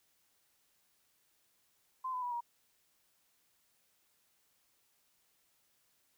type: tone with pitch steps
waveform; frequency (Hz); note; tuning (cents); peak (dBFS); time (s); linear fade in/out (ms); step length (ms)
sine; 1034 / 1005.1 / 977.1 / 949.8; C6 / B5 / B5 / A#5; -21 / +30 / -19 / +32; -35; 2.04-2.408; 10; 92
effects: white hiss -74 dBFS RMS until 6.17 s